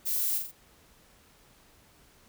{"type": "noise with echo", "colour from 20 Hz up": "violet", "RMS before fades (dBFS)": -30, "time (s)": [0.05, 0.39], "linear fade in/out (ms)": 20, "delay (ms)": 43, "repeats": 3, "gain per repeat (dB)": -5, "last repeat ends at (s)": 0.519, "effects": ["pink hiss -60 dBFS RMS until 2.28 s"]}